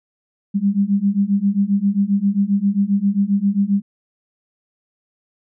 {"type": "beating tone pair", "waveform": "sine", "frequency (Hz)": [195.9, 203.4], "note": ["G3", "G#3"], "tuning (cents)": [-1, -36], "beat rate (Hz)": 7.5, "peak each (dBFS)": [-18, -17], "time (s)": [0.54, 3.82], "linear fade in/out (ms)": 20, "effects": []}